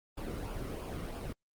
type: noise with flanger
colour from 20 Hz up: brown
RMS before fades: -39 dBFS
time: 0.17-1.33 s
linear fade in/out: 10 ms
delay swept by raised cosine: 0.5 to 1.22 ms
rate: 3 Hz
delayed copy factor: -0.6
effects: Opus 32 kbps